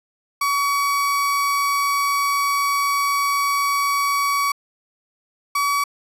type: tone pair in turn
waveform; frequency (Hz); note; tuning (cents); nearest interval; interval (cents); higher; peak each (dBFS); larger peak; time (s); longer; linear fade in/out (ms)
35% pulse; 1132 / 1137.3; C#6 / C#6; +36 / +44; unison; 8; second; -16; neither; 0.41-4.52 / 5.55-5.84; first; 5
effects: resampled to 32000 Hz